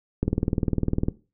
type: click train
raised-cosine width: 3 ms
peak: -9 dBFS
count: 18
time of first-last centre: 0.23-1.084 s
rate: 19.9 Hz
effects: noise-tail reverb RT60 0.3 s tail -18 dB re dry